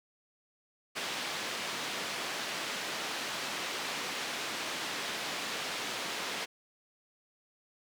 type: band-pass noise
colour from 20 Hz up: white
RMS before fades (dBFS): -37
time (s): 0.95-6.46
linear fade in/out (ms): 20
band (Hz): 200 to 3900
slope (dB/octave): 12
effects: none